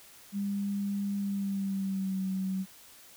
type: tone with pitch glide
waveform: sine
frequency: 200.5 to 189.68 Hz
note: G3 to F#3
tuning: +39 to +43 cents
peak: -29 dBFS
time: 0.32-2.66 s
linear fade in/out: 50 ms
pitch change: -96 cents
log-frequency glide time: 1.18-2.23 s
effects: white hiss -54 dBFS RMS until 3.16 s